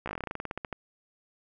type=slowing click train; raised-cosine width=0.5 ms; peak=-19 dBFS; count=18; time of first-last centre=0.06-0.728 s; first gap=15 ms; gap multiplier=1.11; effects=none